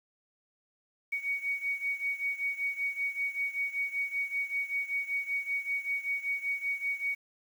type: beating tone pair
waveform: sine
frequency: 2240 / 2245.2 Hz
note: C#7 / C#7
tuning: +18 / +22 cents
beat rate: 5.2 Hz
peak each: -32 / -35 dBFS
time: 1.12-7.15 s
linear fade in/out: 10 ms
effects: 9-bit